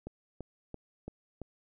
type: click train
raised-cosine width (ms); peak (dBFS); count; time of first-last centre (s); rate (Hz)
2; -27; 5; 0.07-1.417; 2.97
effects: none